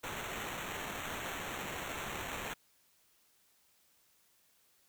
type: noise with sample-and-hold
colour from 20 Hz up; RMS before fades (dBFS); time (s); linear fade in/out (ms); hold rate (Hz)
blue; -41; 0.03-2.54; 10; 4900
effects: white hiss -70 dBFS RMS until 4.88 s